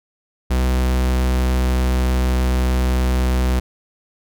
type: tone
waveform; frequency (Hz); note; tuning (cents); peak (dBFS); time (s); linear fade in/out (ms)
45% pulse; 63.3; B1; +43; -15; 0.5-3.6; 10
effects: none